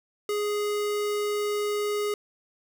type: tone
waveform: square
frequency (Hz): 415.3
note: G#4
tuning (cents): 0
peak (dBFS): -26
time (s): 0.29-2.14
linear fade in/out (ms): 2
effects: none